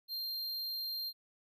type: tone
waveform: square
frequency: 4186 Hz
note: C8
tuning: in tune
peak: -37 dBFS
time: 0.08-1.13 s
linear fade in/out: 50 ms
effects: none